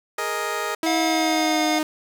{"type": "chord", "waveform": "15% pulse", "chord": "Ab suspended second", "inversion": "none", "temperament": "just", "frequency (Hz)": [415.3, 467.2, 623], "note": ["Ab4", "Bb4", "Eb5"], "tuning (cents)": [0, 4, 2], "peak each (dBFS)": -23, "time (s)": [0.18, 0.75], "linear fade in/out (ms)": 5}
{"type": "tone with pitch glide", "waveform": "sawtooth", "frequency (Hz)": [324, 308.3], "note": ["E4", "D#4"], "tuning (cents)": [-30, -16], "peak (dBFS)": -17, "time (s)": [0.83, 1.83], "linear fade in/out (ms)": 2, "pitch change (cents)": -86, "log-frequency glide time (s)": [0.99, 1.64]}
{"type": "harmonic tone", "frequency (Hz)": 717, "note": "F5", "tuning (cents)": 45, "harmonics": [1, 3, 5, 7, 9], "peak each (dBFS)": [-24, -29, -31, -32, -34], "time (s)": [0.86, 1.79], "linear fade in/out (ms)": 5}
{"effects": ["9-bit"]}